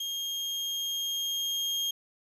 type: tone with level ramp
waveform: 35% pulse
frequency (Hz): 3233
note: G#7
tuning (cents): -47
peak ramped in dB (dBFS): -30 to -26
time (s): 0-1.91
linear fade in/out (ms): 5
effects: resampled to 32000 Hz + 10-bit